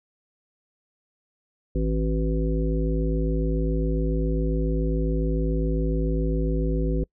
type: harmonic tone with a mistuned harmonic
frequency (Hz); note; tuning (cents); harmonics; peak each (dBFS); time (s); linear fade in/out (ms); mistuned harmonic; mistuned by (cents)
53.6; A1; -45; 1 / 3 / 5 / 7 / 9; -23 / -28 / -30 / -31 / -33; 1.75-7.04; 5; 9; +44
effects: noise-tail reverb RT60 0.1 s tail -26 dB re dry